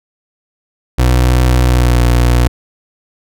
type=tone with pitch glide; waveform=30% pulse; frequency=62.2 to 60.08 Hz; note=B1 to B1; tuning=+13 to -47 cents; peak=-5 dBFS; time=0.98-2.48 s; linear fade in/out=10 ms; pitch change=-60 cents; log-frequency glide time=1.67-2.03 s; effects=none